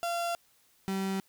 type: tone pair in turn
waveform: 35% pulse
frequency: 687 / 192.78 Hz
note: F5 / G3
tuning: -29 / -29 cents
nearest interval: octave + minor seventh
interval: 2200 cents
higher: first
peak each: -28 dBFS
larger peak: neither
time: 0.03-0.35 / 0.88-1.2 s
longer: neither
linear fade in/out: 0 ms
effects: white hiss -66 dBFS RMS until 1.28 s